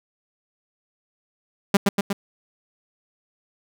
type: tone with echo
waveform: sawtooth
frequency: 200 Hz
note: G3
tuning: 35 cents sharp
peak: -8 dBFS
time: 1.74-1.77 s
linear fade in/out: 5 ms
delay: 120 ms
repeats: 3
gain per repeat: -3 dB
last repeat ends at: 2.13 s
effects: none